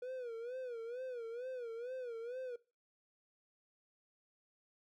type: tone with vibrato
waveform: triangle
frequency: 485 Hz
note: B4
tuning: 31 cents flat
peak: -39 dBFS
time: 0.02-2.56 s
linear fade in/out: 5 ms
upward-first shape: sine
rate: 2.2 Hz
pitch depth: 120 cents each way
effects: noise-tail reverb RT60 0.3 s tail -20 dB re dry